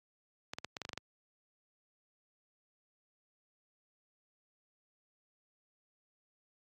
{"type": "clicks", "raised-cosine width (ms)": 0.2, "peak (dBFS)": -22, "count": 9, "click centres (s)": [0.535, 0.585, 0.646, 0.768, 0.817, 0.851, 0.892, 0.932, 0.976], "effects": ["high-pass 80 Hz 12 dB/octave", "AAC 48 kbps"]}